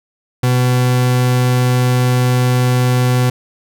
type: tone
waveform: 40% pulse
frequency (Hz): 125.2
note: B2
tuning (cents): +24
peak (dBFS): -10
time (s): 0.43-3.3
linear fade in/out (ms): 5
effects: none